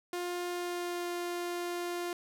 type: tone with pitch glide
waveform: sawtooth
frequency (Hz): 353.3 to 350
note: F4 to F4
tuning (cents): +20 to +4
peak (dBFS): -30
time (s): 0.13-2.13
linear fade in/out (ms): 2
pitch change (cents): -16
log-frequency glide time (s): 0.5-1.08
effects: none